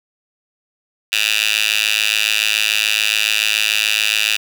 10% pulse tone with high-pass filter, 107 Hz, A2, 48 cents flat, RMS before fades -17 dBFS, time 1.12-4.37 s, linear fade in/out 10 ms, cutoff 2800 Hz, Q 3.2, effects none

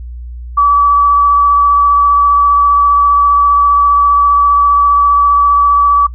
sine tone with vibrato, 1148 Hz, D6, 40 cents flat, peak -5 dBFS, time 0.57-6.07 s, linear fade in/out 10 ms, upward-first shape sine, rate 15 Hz, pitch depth 9 cents each way, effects noise-tail reverb RT60 0.1 s tail -23 dB re dry + added 60 Hz sine -23 dBFS peak until 6.14 s

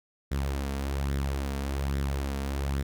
sawtooth tone with flanger, 69 Hz, C#2, 7 cents flat, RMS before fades -30 dBFS, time 0.31-2.83 s, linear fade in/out 10 ms, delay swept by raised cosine 0.54 to 4.44 ms, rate 1.2 Hz, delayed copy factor +0.5, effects none

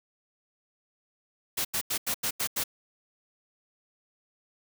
white noise bursts, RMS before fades -29 dBFS, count 7, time 1.57-2.639 s, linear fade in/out 10 ms, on 79 ms, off 86 ms, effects none

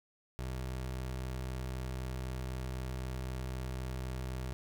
25% pulse tone, 63.9 Hz, C2, 40 cents flat, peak -33 dBFS, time 0.39-4.53 s, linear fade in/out 0 ms, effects none

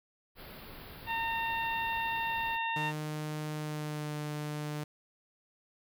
pink band-stop noise, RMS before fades -48 dBFS, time 0.35-2.59 s, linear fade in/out 50 ms, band 4900 to 11000 Hz, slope 96 dB/octave
harmonic tone, 913 Hz, A#5, 36 cents flat, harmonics 1 / 2 / 3 / 4, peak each -33 / -37 / -37 / -44 dBFS, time 1.06-2.93 s, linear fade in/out 50 ms
sawtooth tone with pitch glide, 152.6 to 149.81 Hz, D#3 to D3, -33 to +35 cents, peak -31 dBFS, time 2.76-4.84 s, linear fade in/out 5 ms, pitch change -32 cents, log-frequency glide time 3.54-4.17 s
effects none

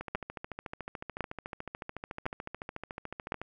two click trains, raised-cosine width 0.5 ms, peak -23 / -15 dBFS, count 48 / 4, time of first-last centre 0.01-3.416 / 0.15-3.321 s, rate 13.8 / 0.946 Hz, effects none

